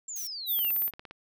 sine exponential sweep, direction down, 7459 to 2601 Hz, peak -35 dBFS, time 0.08-0.71 s, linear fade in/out 5 ms
violet noise, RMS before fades -39 dBFS, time 0.16-0.27 s, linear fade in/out 0 ms
sine tone, 14080 Hz, A9, in tune, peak -25 dBFS, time 0.46-0.91 s, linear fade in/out 50 ms
click train, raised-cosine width 0.3 ms, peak -28 dBFS, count 10, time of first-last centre 0.59-1.11 s, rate 17.3 Hz
effects none

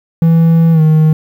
triangle tone with pitch glide, 164.81 to 156.19 Hz, E3 to D#3, 0 to +7 cents, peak -3 dBFS, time 0.22-1.13 s, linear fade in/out 2 ms, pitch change -93 cents, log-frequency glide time 0.72-0.81 s, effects 7-bit

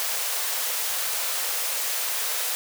white high-pass noise, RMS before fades -27 dBFS, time 0-2.55 s, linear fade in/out 0 ms, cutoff 440 Hz, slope 96 dB/octave, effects none

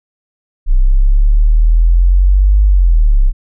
sine exponential two-way sweep, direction up then down, 31 to 51 to 31 Hz, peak -5 dBFS, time 0.66-3.33 s, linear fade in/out 50 ms, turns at 2.63 s, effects none

